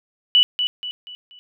sine tone with echo, 2960 Hz, F#7, in tune, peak -10 dBFS, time 0.35-0.43 s, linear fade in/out 0 ms, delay 240 ms, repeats 4, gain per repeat -8 dB, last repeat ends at 1.39 s, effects none

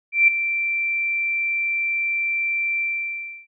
sine tone with ADSR envelope, 2349 Hz, D7, in tune, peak -9 dBFS, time 0.12-3.47 s, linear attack 160 ms, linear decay 4 ms, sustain -11 dB, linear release 670 ms, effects none

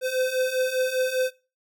square beating tone pair, 510 / 515 Hz, C5 / C5, -44 / -28 cents, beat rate 5 Hz, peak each -29 / -25 dBFS, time 0.01-1.31 s, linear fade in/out 50 ms, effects noise-tail reverb RT60 0.3 s tail -20 dB re dry

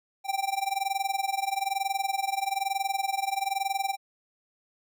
square tone with amplitude modulation, 784 Hz, G5, in tune, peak -24 dBFS, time 0.24-3.97 s, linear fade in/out 50 ms, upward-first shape sine, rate 21.1 Hz, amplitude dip 90%, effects none

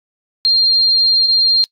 sine tone, 4196 Hz, C8, 4 cents sharp, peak -9 dBFS, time 0.45-1.64 s, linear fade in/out 0 ms, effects noise-tail reverb RT60 0.1 s tail -25 dB re dry + AAC 48 kbps

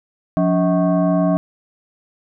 sine tone with frequency modulation, 176.9 Hz, F3, 23 cents sharp, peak -13 dBFS, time 0.37-1.37 s, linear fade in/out 0 ms, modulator 462 Hz, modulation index 1.2, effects none

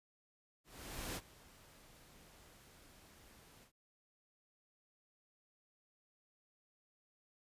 pink noise with ADSR envelope, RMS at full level -42 dBFS, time 0.64-3.72 s, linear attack 520 ms, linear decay 46 ms, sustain -20 dB, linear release 92 ms, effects resampled to 32000 Hz

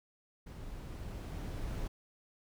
brown noise with level ramp, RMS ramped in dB -46 to -38 dBFS, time 0.46-1.88 s, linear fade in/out 10 ms, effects none

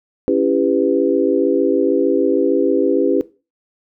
sine chord, C# half-diminished seventh, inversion none, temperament just, 277.2 / 332.6 / 399.1 / 498.9 Hz, C#4 / E4 / G4 / B4, 0 / +16 / +31 / +17 cents, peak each -18 dBFS, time 0.28-3.21 s, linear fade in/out 0 ms, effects noise-tail reverb RT60 0.3 s tail -18 dB re dry

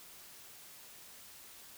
silence, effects white hiss -54 dBFS RMS until 1.77 s

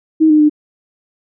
sine tone with pitch steps, 315.9 / 305.1 / 300.4 Hz, D#4 / D#4 / D4, +26 / -34 / +39 cents, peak -6 dBFS, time 0.2-0.497 s, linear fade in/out 20 ms, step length 99 ms, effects none

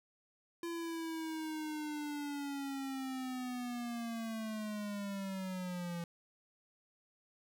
square linear sweep, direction down, 340.6 to 169.5 Hz, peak -39 dBFS, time 0.63-6.04 s, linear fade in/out 2 ms, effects none

